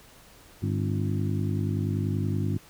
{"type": "harmonic tone with a mistuned harmonic", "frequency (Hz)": 50.4, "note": "G1", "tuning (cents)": 49, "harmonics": [2, 3, 4, 5, 6, 7], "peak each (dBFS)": [-27, -31, -33, -35, -37, -38], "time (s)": [0.62, 2.58], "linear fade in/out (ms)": 10, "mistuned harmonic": 5, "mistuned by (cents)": 69, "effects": ["pink hiss -53 dBFS RMS until 2.69 s"]}